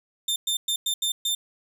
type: tone bursts at uneven times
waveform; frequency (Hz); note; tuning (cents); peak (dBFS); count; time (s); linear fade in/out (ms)
sawtooth; 3598; A7; +38; -20; 6; 0.28-0.36 / 0.47-0.57 / 0.68-0.76 / 0.86-0.94 / 1.02-1.12 / 1.25-1.35; 5
effects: none